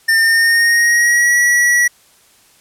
square tone with pitch glide, 1804 to 1933.5 Hz, A6 to B6, +43 to -37 cents, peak -10 dBFS, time 0.08-1.88 s, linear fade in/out 10 ms, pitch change +120 cents, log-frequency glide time 0.18-1.38 s, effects white hiss -50 dBFS RMS until 2.6 s + low-pass 12000 Hz 12 dB/octave

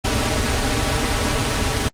pink noise with comb filter, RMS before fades -19 dBFS, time 0.04-1.89 s, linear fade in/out 10 ms, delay 5.7 ms, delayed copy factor -0.95, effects low-pass 8000 Hz 12 dB/octave + Opus 32 kbps

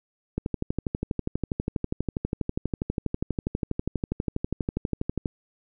click train, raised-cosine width 3 ms, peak -13 dBFS, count 61, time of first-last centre 0.38-5.258 s, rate 12.3 Hz, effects none

